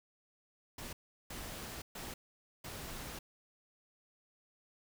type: noise bursts at uneven times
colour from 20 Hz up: pink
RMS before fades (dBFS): -45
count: 4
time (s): 0.78-0.93 / 1.3-1.82 / 1.95-2.14 / 2.64-3.19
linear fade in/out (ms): 5
effects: none